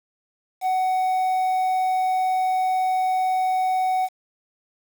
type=tone with quantisation; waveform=triangle; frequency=747 Hz; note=F#5; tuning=16 cents sharp; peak=-17 dBFS; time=0.61-4.09 s; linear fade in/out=50 ms; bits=7; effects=none